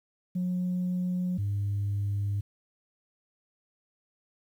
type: tone pair in turn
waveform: sine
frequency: 180.7 / 101.01 Hz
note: F#3 / G#2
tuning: -41 / -48 cents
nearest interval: minor seventh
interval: 1007 cents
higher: first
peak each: -25 dBFS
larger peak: neither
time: 0.35-1.38 / 1.38-2.41 s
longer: neither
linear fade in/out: 10 ms
effects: tanh soft clip ceiling -24 dBFS + 10-bit